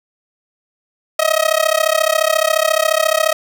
sawtooth tone with amplitude modulation, 634 Hz, D#5, 32 cents sharp, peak -5 dBFS, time 1.19-3.33 s, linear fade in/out 5 ms, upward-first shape sine, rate 34.3 Hz, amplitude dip 95%, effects none

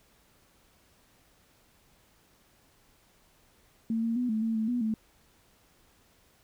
sine tone with pitch steps, 225.8 / 229.1 / 247.4 / 218.3 / 225.1 / 219.9 / 244.2 / 219.4 Hz, A3 / A#3 / B3 / A3 / A3 / A3 / B3 / A3, +45 / -30 / +3 / -13 / +40 / -1 / -19 / -5 cents, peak -26 dBFS, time 3.9-4.94 s, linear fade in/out 2 ms, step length 130 ms, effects pink hiss -64 dBFS RMS until 6.43 s

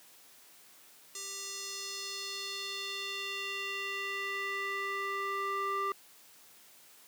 square tone with band-pass filter sweep, 394.8 Hz, G4, 12 cents sharp, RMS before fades -37 dBFS, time 1.15-5.92 s, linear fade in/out 2 ms, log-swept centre 6900 to 1200 Hz, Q 2.1, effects white hiss -58 dBFS RMS until 7.07 s + high-pass 150 Hz 12 dB/octave

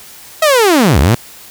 sawtooth linear two-way sweep, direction down then up, 650 to 60 to 127.8 Hz, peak -3 dBFS, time 0.42-1.15 s, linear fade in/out 5 ms, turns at 0.99 s, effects white hiss -36 dBFS RMS until 1.5 s

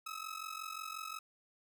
sawtooth ring-modulated tone, 1285 Hz, E6, 45 cents flat, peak -35 dBFS, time 0.06-1.19 s, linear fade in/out 5 ms, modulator 22.8 Hz, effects none

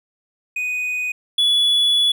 triangle tone pair in turn, 2489 / 3414 Hz, D#7 / G#7, 0 / +47 cents, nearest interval perfect fourth, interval 547 cents, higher second, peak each -19 / -12 dBFS, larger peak second, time 0.56-1.12 / 1.38-2.12 s, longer second, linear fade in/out 5 ms, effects none

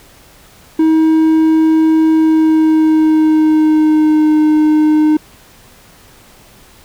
triangle tone with pitch glide, 318 to 306.6 Hz, D#4 to D#4, +38 to -25 cents, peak -5 dBFS, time 0.79-5.17 s, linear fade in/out 5 ms, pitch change -63 cents, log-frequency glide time 2.12-4.39 s, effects pink hiss -43 dBFS RMS until 6.84 s

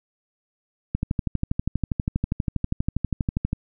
click train, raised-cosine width 5 ms, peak -10 dBFS, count 33, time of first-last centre 0.95-3.531 s, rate 12.4 Hz, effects none

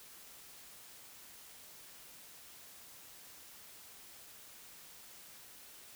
silence, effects white hiss -55 dBFS RMS until 5.95 s

